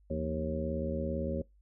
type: harmonic tone with a mistuned harmonic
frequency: 77.78 Hz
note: D#2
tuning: in tune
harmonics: 1 / 2 / 3 / 4 / 5 / 6 / 7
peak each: -37 / -39 / -37 / -44 / -41 / -45 / -36 dBFS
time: 0.1-1.42 s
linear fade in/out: 5 ms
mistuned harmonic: 2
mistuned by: +120 cents
effects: noise-tail reverb RT60 0.2 s tail -25 dB re dry + added 50 Hz sine -60 dBFS peak until 1.61 s